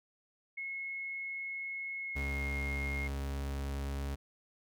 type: tone with pitch glide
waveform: sine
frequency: 2176 to 2141 Hz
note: C#7 to C7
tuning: -33 to +39 cents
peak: -37 dBFS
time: 0.57-3.08 s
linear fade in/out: 10 ms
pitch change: -28 cents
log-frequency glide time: 2.01-2.41 s
type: tone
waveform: 40% pulse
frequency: 69.3 Hz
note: C#2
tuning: in tune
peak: -34 dBFS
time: 2.15-4.16 s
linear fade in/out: 20 ms
effects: none